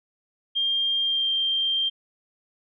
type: tone with pitch glide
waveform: sine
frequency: 3200 to 3172 Hz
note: G7 to G7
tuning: +35 to +20 cents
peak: -21 dBFS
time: 0.55-1.9 s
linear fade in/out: 20 ms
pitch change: -15 cents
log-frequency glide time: 1.02-1.31 s
effects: none